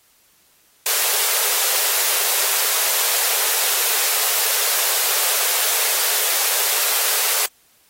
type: high-pass noise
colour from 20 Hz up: white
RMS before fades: -19 dBFS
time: 0.86-7.46 s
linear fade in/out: 2 ms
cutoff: 390 Hz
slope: 96 dB/octave
effects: white hiss -57 dBFS RMS until 7.89 s + AAC 48 kbps